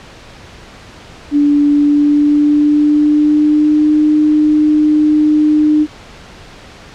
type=tone with pitch glide; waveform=sine; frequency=290.5 to 303.2 Hz; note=D4 to D#4; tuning=-19 to -45 cents; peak=-7 dBFS; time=1.31-5.87 s; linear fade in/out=50 ms; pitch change=+74 cents; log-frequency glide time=1.69-3.93 s; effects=pink hiss -36 dBFS RMS until 6.94 s + low-pass 5000 Hz 12 dB/octave